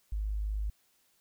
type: tone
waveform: sine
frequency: 51.91 Hz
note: G#1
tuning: in tune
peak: -30 dBFS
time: 0.12-0.7 s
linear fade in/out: 5 ms
effects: white hiss -70 dBFS RMS until 1.2 s